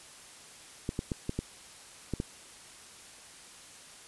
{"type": "clicks", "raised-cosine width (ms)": 3, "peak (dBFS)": -18, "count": 7, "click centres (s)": [0.891, 0.991, 1.118, 1.294, 1.39, 2.137, 2.201], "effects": ["white hiss -51 dBFS RMS until 4.07 s", "resampled to 24000 Hz"]}